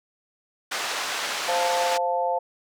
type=band-pass noise; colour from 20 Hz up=pink; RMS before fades=-29 dBFS; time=0.71-1.98 s; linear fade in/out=10 ms; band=770 to 6600 Hz; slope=12 dB/octave
type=chord; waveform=sine; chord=F major; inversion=second; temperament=equal; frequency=523.3 / 698.5 / 880 Hz; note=C5 / F5 / A5; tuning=0 / 0 / 0 cents; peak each=-26 dBFS; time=1.48-2.39 s; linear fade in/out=10 ms
effects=none